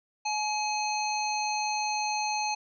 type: harmonic tone with a mistuned harmonic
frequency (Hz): 847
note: G#5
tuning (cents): +34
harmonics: 1 / 3 / 5 / 7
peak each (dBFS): -29 / -34 / -36 / -37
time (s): 0.25-2.55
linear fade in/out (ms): 10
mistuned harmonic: 7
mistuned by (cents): +90
effects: none